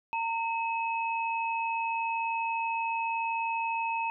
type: tone pair together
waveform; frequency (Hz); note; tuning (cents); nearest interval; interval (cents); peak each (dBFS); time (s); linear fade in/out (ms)
sine; 913.9 / 2573; A#5 / E7; -35 / -43; octave + tritone; 1792; -29 / -34; 0.13-4.1; 0
effects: none